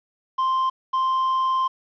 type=tone pair in turn; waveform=triangle; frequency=1046.5 / 1046.5 Hz; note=C6 / C6; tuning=0 / 0 cents; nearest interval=unison; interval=0 cents; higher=neither; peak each=-17 dBFS; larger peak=neither; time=0.38-0.7 / 0.93-1.68 s; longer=second; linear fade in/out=10 ms; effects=resampled to 11025 Hz + 9-bit